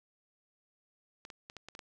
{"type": "clicks", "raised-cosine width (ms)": 0.2, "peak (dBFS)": -29, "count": 7, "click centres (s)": [1.251, 1.302, 1.499, 1.567, 1.686, 1.751, 1.792], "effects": []}